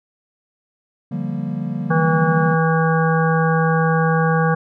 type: chord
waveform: triangle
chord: G minor seventh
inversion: second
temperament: equal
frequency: 146.83 / 174.61 / 196 / 233.1 Hz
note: D3 / F3 / G3 / Bb3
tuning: 0 / 0 / 0 / 0 cents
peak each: -25 dBFS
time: 1.11-2.55 s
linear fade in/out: 10 ms
type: harmonic tone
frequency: 162 Hz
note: E3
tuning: 30 cents flat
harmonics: 1 / 3 / 5 / 7 / 9 / 10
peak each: -16 / -21 / -23 / -24 / -26 / -26 dBFS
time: 1.9-4.55 s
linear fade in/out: 10 ms
effects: none